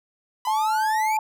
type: exponential sweep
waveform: 45% pulse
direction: up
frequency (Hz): 985 to 2405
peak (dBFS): -28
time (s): 0.45-1.17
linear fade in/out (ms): 2
type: tone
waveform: sine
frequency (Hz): 868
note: A5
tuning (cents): -24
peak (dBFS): -20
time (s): 0.47-1.19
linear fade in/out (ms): 2
effects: none